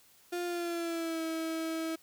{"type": "tone with pitch glide", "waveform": "35% pulse", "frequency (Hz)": [351.1, 323.8], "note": ["F4", "E4"], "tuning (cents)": [9, -31], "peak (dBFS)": -31, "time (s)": [0.32, 1.96], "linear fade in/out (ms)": 10, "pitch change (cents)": -140, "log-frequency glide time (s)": [0.45, 1.22], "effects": ["white hiss -62 dBFS RMS until 2.02 s"]}